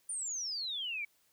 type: exponential sweep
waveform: sine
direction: down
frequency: 9460 to 2248 Hz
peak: -35 dBFS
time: 0.09-1.05 s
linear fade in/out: 5 ms
effects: white hiss -71 dBFS RMS until 1.32 s